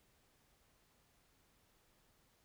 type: silence
effects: pink hiss -73 dBFS RMS until 2.44 s